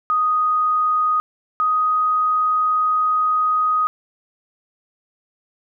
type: tone pair in turn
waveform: sine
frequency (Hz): 1244.5 / 1250.3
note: D#6 / D#6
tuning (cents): 0 / +8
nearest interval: unison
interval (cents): 8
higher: second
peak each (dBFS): -15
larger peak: neither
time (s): 0.1-1.2 / 1.6-3.87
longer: second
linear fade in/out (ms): 0
effects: none